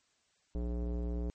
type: tone with low-pass filter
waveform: square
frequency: 59.5 Hz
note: A#1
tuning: 36 cents sharp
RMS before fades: -35 dBFS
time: 0.55-1.3 s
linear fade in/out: 0 ms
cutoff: 460 Hz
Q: 1.6
effects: white hiss -73 dBFS RMS until 1.34 s + MP3 32 kbps